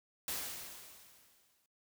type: noise with exponential decay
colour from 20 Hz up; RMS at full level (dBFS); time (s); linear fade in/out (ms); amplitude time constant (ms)
white; -37; 0.28-1.66; 1; 300
effects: noise-tail reverb RT60 0.2 s tail -24 dB re dry